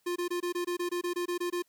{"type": "tone bursts", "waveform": "square", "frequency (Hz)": 351.8, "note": "F4", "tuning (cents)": 13, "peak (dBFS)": -30, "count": 13, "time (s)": [0.06, 1.624], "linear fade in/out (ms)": 10, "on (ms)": 100, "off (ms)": 22, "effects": ["white hiss -72 dBFS RMS until 1.68 s"]}